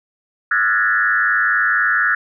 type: tone with frequency modulation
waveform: sine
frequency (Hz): 1568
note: G6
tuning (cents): 0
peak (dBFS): -13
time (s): 0.51-2.15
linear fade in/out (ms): 5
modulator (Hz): 104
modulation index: 2.3
effects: none